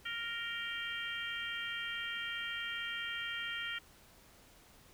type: harmonic tone with a mistuned harmonic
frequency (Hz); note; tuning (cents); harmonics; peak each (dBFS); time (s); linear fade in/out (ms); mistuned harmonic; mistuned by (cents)
466.2; A#4; 0; 3 / 4 / 5 / 6 / 7; -43 / -42 / -45 / -46 / -43; 0.05-3.79; 10; 7; -49
effects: pink hiss -61 dBFS RMS until 4.93 s